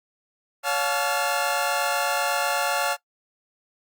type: tone cluster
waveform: 25% pulse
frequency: 564 / 713 / 867 / 1378 Hz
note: C#5 / F5 / A5 / F6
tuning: +30 / +36 / -26 / -24 cents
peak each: -24 dBFS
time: 0.63-2.97 s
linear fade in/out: 50 ms
effects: noise-tail reverb RT60 0.1 s tail -20 dB re dry + Opus 48 kbps